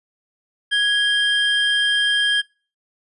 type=tone pair together; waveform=triangle; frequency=1661.2 / 3184 Hz; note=G#6 / G7; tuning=0 / +26 cents; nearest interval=major seventh; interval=1126 cents; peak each=-17 dBFS; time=0.71-2.42 s; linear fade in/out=20 ms; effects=noise-tail reverb RT60 0.4 s tail -25 dB re dry + resampled to 24000 Hz